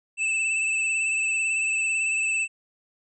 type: tone with vibrato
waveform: square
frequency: 2637 Hz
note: E7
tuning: in tune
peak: -23 dBFS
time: 0.17-2.48 s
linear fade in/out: 50 ms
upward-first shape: sine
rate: 18 Hz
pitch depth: 31 cents each way
effects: resampled to 24000 Hz